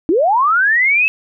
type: linear sweep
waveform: sine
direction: up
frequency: 291.7 to 2637 Hz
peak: -10 dBFS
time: 0.09-1.08 s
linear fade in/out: 0 ms
effects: none